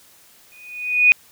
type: tone with exponential growth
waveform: sine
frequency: 2476 Hz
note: D#7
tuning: 9 cents flat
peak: -6 dBFS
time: 0.52-1.12 s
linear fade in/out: 0 ms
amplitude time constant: 130 ms
effects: white hiss -51 dBFS RMS until 1.31 s